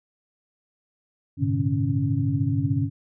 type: tone cluster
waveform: sine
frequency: 100.7 / 114 / 130.4 / 147.5 / 277.5 Hz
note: G2 / A#2 / C3 / D3 / C#4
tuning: +47 / -38 / -5 / +8 / +2 cents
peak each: -27 dBFS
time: 1.37-2.9 s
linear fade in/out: 50 ms
effects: none

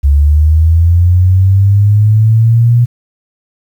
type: linear sweep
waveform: sine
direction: up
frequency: 69.3 to 121.1 Hz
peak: -4 dBFS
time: 0.03-2.86 s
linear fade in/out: 20 ms
effects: 7-bit

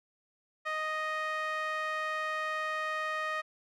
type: tone with band-pass filter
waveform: sawtooth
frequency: 622.3 Hz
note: D#5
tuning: in tune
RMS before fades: -34 dBFS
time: 0.65-3.42 s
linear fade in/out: 20 ms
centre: 1600 Hz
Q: 2.5
effects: none

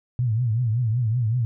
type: tone with vibrato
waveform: sine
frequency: 116.54 Hz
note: A#2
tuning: in tune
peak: -19 dBFS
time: 0.19-1.45 s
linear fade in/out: 0 ms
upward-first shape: triangle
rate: 5.3 Hz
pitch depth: 180 cents each way
effects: none

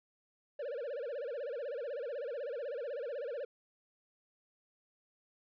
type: tone with vibrato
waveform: triangle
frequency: 523 Hz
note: C5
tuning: 1 cent flat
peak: -35 dBFS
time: 0.59-3.45 s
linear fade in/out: 5 ms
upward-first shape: sine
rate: 16 Hz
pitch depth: 230 cents each way
effects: resampled to 11025 Hz

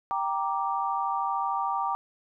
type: chord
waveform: sine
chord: G minor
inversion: none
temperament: equal with one note detuned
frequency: 784 / 937.2 / 1174.7 Hz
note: G5 / Bb5 / D6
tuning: 0 / +9 / 0 cents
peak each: -30 dBFS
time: 0.11-1.95 s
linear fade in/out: 0 ms
effects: none

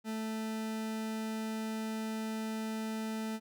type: tone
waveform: 40% pulse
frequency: 220 Hz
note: A3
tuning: in tune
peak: -34 dBFS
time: 0.04-3.4 s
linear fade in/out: 50 ms
effects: none

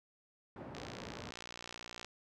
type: band-pass noise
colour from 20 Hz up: pink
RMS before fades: -48 dBFS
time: 0.56-1.31 s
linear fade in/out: 2 ms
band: 110 to 1000 Hz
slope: 12 dB/octave
type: click train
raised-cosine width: 0.2 ms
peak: -28 dBFS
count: 78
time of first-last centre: 0.75-2.046 s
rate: 59.4 Hz
effects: none

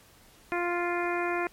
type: harmonic tone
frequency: 349.2 Hz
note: F4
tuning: in tune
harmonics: 1 / 2 / 3 / 4 / 5 / 6 / 7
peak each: -30 / -33 / -35 / -36 / -37 / -38 / -38 dBFS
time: 0.52-1.47 s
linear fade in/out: 0 ms
effects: pink hiss -57 dBFS RMS until 1.52 s + MP3 64 kbps

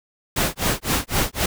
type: noise with tremolo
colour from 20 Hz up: pink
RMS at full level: -19 dBFS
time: 0.36-1.46 s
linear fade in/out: 5 ms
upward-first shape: sine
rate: 3.9 Hz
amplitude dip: 100%
effects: none

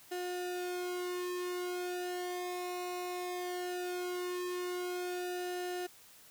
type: tone with flanger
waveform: sawtooth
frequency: 358.8 Hz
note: F4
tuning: 47 cents sharp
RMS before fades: -38 dBFS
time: 0.11-5.87 s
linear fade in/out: 10 ms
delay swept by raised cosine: 0.87 to 2.17 ms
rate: 0.18 Hz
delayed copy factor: -0.95
effects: white hiss -58 dBFS RMS until 6.3 s

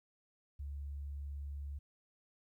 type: tone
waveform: sine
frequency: 71 Hz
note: C#2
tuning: 42 cents sharp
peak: -40 dBFS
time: 0.59-1.79 s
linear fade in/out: 10 ms
effects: 13-bit

